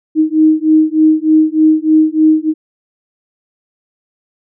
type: beating tone pair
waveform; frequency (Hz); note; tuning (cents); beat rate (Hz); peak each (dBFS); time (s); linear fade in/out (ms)
sine; 311.1 / 314.4; D#4 / D#4; 0 / +18; 3.3; -10; 0.15-2.54; 50
effects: none